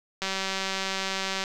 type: click train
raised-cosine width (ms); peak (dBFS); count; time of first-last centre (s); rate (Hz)
0.2; -12; 235; 0.22-1.439; 192
effects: none